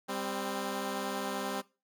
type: tone pair together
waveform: 10% pulse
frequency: 198.5 / 261.3 Hz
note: G3 / C4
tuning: +22 / -2 cents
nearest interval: perfect fourth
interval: 476 cents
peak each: -28 dBFS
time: 0.08-1.62 s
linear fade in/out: 20 ms
effects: noise-tail reverb RT60 0.3 s tail -21 dB re dry